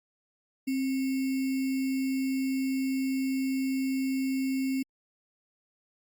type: tone with sample-and-hold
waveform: sine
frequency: 265 Hz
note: C4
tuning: 22 cents sharp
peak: -26 dBFS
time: 0.67-4.83 s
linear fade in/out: 10 ms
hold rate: 2450 Hz
effects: Opus 48 kbps